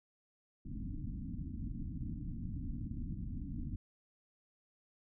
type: low-pass noise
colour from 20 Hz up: pink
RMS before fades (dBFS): -41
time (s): 0.65-3.76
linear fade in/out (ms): 5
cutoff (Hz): 300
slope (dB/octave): 96
effects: none